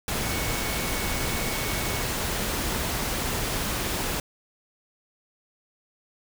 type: tone in noise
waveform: sine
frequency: 2217 Hz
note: C#7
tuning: in tune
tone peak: -37 dBFS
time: 0.23-2.03 s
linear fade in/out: 2 ms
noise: pink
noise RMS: -28 dBFS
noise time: 0.08-4.2 s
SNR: -12 dB
effects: none